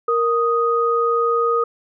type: tone pair together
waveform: sine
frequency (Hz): 466.2 / 1245.6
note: A#4 / D#6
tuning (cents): 0 / +2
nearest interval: octave + perfect fourth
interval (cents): 1702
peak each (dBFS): -18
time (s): 0.08-1.64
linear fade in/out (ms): 5
effects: none